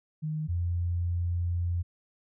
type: tone pair in turn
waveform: sine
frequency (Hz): 154.7 / 86.99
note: D#3 / F2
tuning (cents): -10 / -6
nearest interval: minor seventh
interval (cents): 996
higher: first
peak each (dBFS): -29 / -26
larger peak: second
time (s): 0.22-0.48 / 0.48-1.83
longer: second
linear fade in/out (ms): 20
effects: none